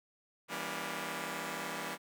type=chord; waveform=5% pulse; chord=E diminished seventh; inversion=none; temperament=just; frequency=164.81 / 197.78 / 237.3 / 284.8 Hz; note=E3 / G3 / Bb3 / Db4; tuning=0 / +16 / +31 / +47 cents; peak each=-32 dBFS; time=0.48-1.98 s; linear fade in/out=50 ms; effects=none